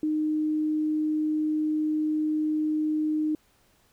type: tone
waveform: sine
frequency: 307.6 Hz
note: D#4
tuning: 20 cents flat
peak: -23 dBFS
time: 0.03-3.35 s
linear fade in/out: 2 ms
effects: pink hiss -64 dBFS RMS until 3.92 s